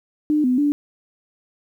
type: tone with pitch steps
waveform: sine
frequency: 301.4 / 251.8 / 290.9 Hz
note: D4 / B3 / D4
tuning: +45 / +34 / -16 cents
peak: -15 dBFS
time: 0.3-0.72 s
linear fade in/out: 0 ms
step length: 140 ms
effects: 9-bit